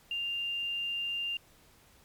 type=tone with quantisation; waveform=sine; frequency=2794 Hz; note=F7; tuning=in tune; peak=-31 dBFS; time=0.11-1.37 s; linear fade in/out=2 ms; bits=10; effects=pink hiss -61 dBFS RMS until 2.04 s + MP3 96 kbps